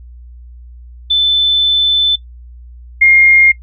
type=tone pair in turn; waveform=sine; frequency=3520 / 2128 Hz; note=A7 / C7; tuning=0 / +29 cents; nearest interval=major sixth; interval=871 cents; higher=first; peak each=-8 / -4 dBFS; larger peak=second; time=1.1-2.16 / 3.01-3.52 s; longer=first; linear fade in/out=10 ms; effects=noise-tail reverb RT60 0.1 s tail -20 dB re dry + added 60 Hz sine -32 dBFS peak until 3.62 s